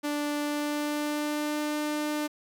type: tone with pitch glide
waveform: sawtooth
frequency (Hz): 293.7 to 299.7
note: D4 to D4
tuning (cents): 0 to +35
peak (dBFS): -24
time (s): 0.03-2.28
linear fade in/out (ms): 20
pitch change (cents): +35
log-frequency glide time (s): 0.4-1.67
effects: 11-bit